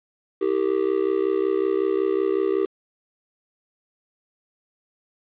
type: tone with amplitude modulation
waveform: triangle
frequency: 390.8 Hz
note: G4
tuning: 5 cents flat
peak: -13 dBFS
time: 0.41-2.66 s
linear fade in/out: 10 ms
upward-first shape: sine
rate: 65.4 Hz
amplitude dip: 100%
effects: resampled to 8000 Hz + 8-bit